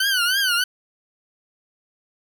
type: tone with vibrato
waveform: 20% pulse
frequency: 1506 Hz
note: F#6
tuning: 30 cents sharp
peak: -13 dBFS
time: 0-0.64 s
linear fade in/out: 5 ms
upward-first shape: triangle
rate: 3.2 Hz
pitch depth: 160 cents each way
effects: none